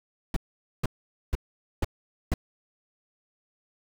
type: noise bursts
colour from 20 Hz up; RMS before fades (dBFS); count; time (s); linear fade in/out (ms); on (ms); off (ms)
brown; -24; 5; 0.34-2.34; 2; 24; 470
effects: none

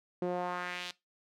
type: tone with band-pass filter sweep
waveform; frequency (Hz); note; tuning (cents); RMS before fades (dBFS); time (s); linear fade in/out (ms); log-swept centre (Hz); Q
sawtooth; 178.3; F3; +36; -36; 0.22-0.91; 0; 390 to 3900; 1.8
effects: noise-tail reverb RT60 0.2 s tail -20 dB re dry

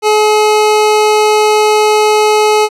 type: tone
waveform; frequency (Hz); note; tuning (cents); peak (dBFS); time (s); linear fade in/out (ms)
25% pulse; 425.9; G#4; +44; -3; 0.02-2.69; 50
effects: low-pass 10000 Hz 12 dB/octave

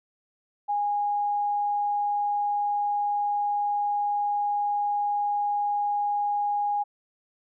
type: tone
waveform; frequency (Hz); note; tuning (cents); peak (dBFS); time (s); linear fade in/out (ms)
sine; 822; G#5; -18; -23; 0.68-6.84; 20
effects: none

